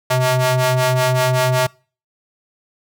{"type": "ring-modulated tone", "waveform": "sawtooth", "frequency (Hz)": 254.9, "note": "C4", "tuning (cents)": -45, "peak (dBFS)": -7, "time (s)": [0.1, 1.67], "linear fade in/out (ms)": 10, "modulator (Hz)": 385, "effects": ["noise-tail reverb RT60 0.4 s tail -26 dB re dry"]}